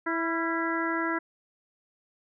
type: harmonic tone with a mistuned harmonic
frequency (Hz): 329.6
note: E4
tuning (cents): 0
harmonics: 1 / 2 / 3 / 4 / 5 / 6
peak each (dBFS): -30 / -37 / -34 / -33 / -33 / -36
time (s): 0.06-1.19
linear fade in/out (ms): 10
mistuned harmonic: 4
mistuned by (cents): +49
effects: none